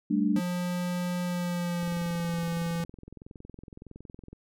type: chord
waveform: sine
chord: G suspended second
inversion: none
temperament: equal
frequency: 196 / 220 / 293.7 Hz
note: G3 / A3 / D4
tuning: 0 / 0 / 0 cents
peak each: -27 dBFS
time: 0.1-0.4 s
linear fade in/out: 10 ms
type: tone with pitch glide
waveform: square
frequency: 177.8 to 168.7 Hz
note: F3 to E3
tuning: +31 to +40 cents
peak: -29 dBFS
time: 0.36-2.84 s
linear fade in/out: 2 ms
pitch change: -91 cents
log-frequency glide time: 1.23-2.45 s
type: click train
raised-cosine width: 3 ms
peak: -32 dBFS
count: 55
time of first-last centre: 1.83-4.33 s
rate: 21.6 Hz
effects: none